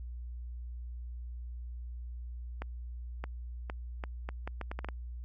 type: accelerating click train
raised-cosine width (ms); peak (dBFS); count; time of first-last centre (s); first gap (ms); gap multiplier
0.5; -23; 11; 2.62-4.887; 620; 0.74
effects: added 60 Hz sine -39 dBFS peak until 5.24 s